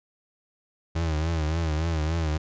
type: tone with vibrato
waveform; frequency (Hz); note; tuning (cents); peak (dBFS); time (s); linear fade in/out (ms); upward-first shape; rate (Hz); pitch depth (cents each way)
35% pulse; 79.9; D#2; +47; -22; 0.95-2.38; 10; triangle; 3.5; 100
effects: resampled to 16000 Hz